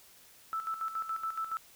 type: tone with tremolo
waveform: sine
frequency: 1318.5 Hz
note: E6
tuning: in tune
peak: -31 dBFS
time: 0.53-1.57 s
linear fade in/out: 0 ms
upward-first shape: square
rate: 7.1 Hz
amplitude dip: 65%
effects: white hiss -58 dBFS RMS until 1.75 s